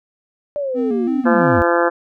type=linear sweep; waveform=sine; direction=down; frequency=593 to 74.7 Hz; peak=-19 dBFS; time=0.56-1.62 s; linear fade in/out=0 ms
type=tone with vibrato; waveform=triangle; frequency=246.9 Hz; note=B3; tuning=in tune; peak=-16 dBFS; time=0.74-1.63 s; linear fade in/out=50 ms; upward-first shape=square; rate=3 Hz; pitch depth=84 cents each way
type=harmonic tone; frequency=171.4 Hz; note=F3; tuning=32 cents flat; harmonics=2 / 3 / 4 / 5 / 6 / 7 / 8 / 9 / 10; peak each=-19 / -17 / -22 / -23 / -24 / -24 / -24 / -24 / -26 dBFS; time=1.25-1.9 s; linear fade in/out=20 ms
effects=none